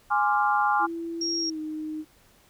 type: chord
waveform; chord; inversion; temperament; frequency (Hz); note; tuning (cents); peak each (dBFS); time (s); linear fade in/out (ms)
sine; D half-diminished seventh; second; equal; 830.6 / 1046.5 / 1174.7 / 1396.9; Ab5 / C6 / D6 / F6; 0 / 0 / 0 / 0; -23 / -28 / -27 / -27; 0.1-0.87; 20
type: tone with pitch glide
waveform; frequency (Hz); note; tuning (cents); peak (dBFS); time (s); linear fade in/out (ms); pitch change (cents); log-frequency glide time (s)
sine; 333.9 to 309.7; E4 to D#4; +22 to -8; -30; 0.79-2.05; 50; -130; 1.4-1.59
type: tone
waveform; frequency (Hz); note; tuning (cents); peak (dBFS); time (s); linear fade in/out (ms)
sine; 5588; F8; 0; -26; 1.21-1.5; 5
effects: pink hiss -59 dBFS RMS until 2.49 s